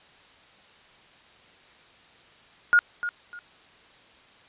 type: tone with echo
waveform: sine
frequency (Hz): 1430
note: F6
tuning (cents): +41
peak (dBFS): -14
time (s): 2.73-2.79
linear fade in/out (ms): 0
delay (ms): 300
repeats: 2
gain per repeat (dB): -12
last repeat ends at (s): 3.39
effects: white hiss -54 dBFS RMS until 4.48 s + resampled to 8000 Hz